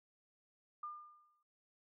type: tone with exponential decay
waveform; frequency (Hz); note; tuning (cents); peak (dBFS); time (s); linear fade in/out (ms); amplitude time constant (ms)
sine; 1204; D6; +43; -40; 0.83-1.43; 5; 130
effects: none